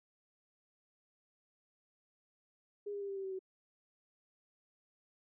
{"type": "tone with pitch steps", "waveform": "sine", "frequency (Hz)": [410, 404.4, 398.8, 393.3, 387.9, 382.5, 377.3], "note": ["G#4", "G#4", "G4", "G4", "G4", "G4", "F#4"], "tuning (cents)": [-22, -46, 30, 6, -18, -42, 34], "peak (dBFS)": -38, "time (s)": [2.86, 3.392], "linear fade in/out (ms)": 10, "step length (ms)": 76, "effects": []}